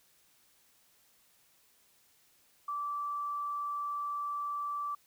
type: tone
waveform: sine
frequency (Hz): 1163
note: D6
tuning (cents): -17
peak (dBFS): -33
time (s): 2.68-4.95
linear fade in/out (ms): 5
effects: white hiss -67 dBFS RMS until 5.06 s